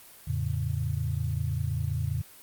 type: tone cluster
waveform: sine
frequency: 86.1 / 111.5 / 141.3 Hz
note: F2 / A2 / C#3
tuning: -24 / +23 / +34 cents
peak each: -31 dBFS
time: 0.27-2.22 s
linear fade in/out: 10 ms
effects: white hiss -51 dBFS RMS until 2.42 s + Opus 32 kbps